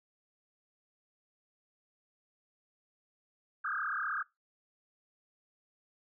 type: tone with frequency modulation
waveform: sine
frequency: 1418 Hz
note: F6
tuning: 26 cents sharp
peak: -32 dBFS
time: 3.64-4.23 s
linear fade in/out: 10 ms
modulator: 35.7 Hz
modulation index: 6.2
effects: noise-tail reverb RT60 0.2 s tail -22 dB re dry